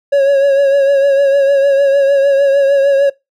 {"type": "tone with vibrato", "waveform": "triangle", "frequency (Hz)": 554.4, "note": "C#5", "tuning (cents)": 0, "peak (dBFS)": -5, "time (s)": [0.12, 3.1], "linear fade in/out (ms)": 10, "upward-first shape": "triangle", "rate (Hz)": 6.6, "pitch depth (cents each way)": 45, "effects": ["noise-tail reverb RT60 0.2 s tail -22 dB re dry"]}